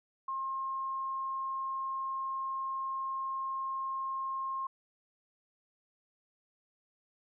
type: tone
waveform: sine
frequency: 1068 Hz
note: C6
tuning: 35 cents sharp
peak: -33 dBFS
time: 0.28-4.67 s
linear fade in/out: 5 ms
effects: none